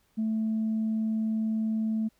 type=tone; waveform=sine; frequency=220 Hz; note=A3; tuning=in tune; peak=-24 dBFS; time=0.17-2.09 s; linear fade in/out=20 ms; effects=tanh soft clip ceiling -22 dBFS + pink hiss -69 dBFS RMS until 2.19 s